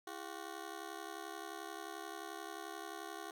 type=ring-modulated tone; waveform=15% pulse; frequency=370 Hz; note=F#4; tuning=in tune; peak=-35 dBFS; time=0.07-3.31 s; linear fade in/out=2 ms; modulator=35.7 Hz; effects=none